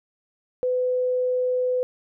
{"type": "tone", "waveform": "sine", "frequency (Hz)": 503, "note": "B4", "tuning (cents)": 32, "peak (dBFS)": -20, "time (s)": [0.63, 1.83], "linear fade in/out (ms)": 0, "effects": []}